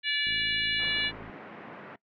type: harmonic tone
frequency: 578 Hz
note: D5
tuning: 28 cents flat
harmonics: 3 / 4 / 5 / 6 / 7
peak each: -31 / -32 / -31 / -34 / -35 dBFS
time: 0.03-1.12 s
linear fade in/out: 50 ms
type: click train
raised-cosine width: 3 ms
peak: -34 dBFS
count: 57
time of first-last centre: 0.27-1.298 s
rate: 54.5 Hz
type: band-pass noise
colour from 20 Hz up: pink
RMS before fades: -45 dBFS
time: 0.79-1.96 s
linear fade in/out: 5 ms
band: 160 to 2200 Hz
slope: 24 dB/octave
effects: noise-tail reverb RT60 0.1 s tail -21 dB re dry